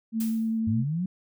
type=tone with vibrato; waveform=sine; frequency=223.6 Hz; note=A3; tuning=28 cents sharp; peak=-24 dBFS; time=0.12-0.85 s; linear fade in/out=50 ms; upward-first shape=sine; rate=10 Hz; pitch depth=9 cents each way
type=noise with exponential decay; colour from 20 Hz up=blue; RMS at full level=-35 dBFS; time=0.2-0.6 s; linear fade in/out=5 ms; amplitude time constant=85 ms
type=linear sweep; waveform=sine; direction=up; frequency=95.4 to 190.1 Hz; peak=-25 dBFS; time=0.67-1.06 s; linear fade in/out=5 ms
effects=none